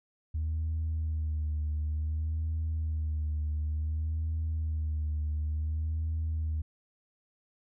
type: tone with vibrato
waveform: sine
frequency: 77.78 Hz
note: D#2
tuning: in tune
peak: -27 dBFS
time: 0.34-6.62 s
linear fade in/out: 10 ms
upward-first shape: sine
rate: 0.56 Hz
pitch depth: 45 cents each way
effects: tanh soft clip ceiling -26 dBFS